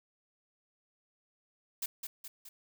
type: noise with echo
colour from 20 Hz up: blue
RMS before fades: -35 dBFS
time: 1.82-1.86 s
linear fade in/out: 5 ms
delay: 210 ms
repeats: 3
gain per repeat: -5 dB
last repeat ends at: 2.49 s
effects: none